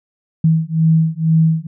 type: beating tone pair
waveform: sine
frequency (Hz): 160 / 162.1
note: D#3 / E3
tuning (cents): +49 / -29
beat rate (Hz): 2.1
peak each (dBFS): -14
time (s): 0.44-1.67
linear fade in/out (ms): 5
effects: none